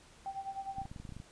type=tone with tremolo; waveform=sine; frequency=781 Hz; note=G5; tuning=7 cents flat; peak=-35 dBFS; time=0.26-0.86 s; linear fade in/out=0 ms; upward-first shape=sine; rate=9.8 Hz; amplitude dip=80%
type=clicks; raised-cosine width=5 ms; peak=-33 dBFS; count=11; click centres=0.784 / 0.817 / 0.854 / 0.915 / 0.962 / 1 / 1.052 / 1.092 / 1.123 / 1.166 / 1.201 s
effects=pink hiss -59 dBFS RMS until 1.31 s + resampled to 22050 Hz